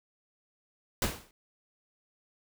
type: noise with exponential decay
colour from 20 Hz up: pink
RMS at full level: -26 dBFS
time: 1.02-1.31 s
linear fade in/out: 2 ms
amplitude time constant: 62 ms
effects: none